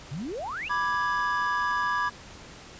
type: exponential sweep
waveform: sine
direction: up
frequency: 123.47 to 2960 Hz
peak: -31 dBFS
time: 0.11-0.69 s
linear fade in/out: 10 ms
type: chord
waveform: triangle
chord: G# diminished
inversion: first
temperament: equal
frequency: 987.8 / 1174.7 / 1661.2 Hz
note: B5 / D6 / G#6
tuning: 0 / 0 / 0 cents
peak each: -27 dBFS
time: 0.69-2.1 s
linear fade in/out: 20 ms
effects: pink hiss -46 dBFS RMS until 2.79 s + resampled to 16000 Hz